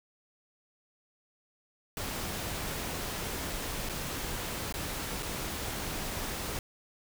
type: noise with dropouts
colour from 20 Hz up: pink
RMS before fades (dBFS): -36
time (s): 1.97-6.59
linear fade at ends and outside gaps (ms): 1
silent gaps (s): 3.89-3.895 / 4.725-4.74 / 5.225-5.229
effects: none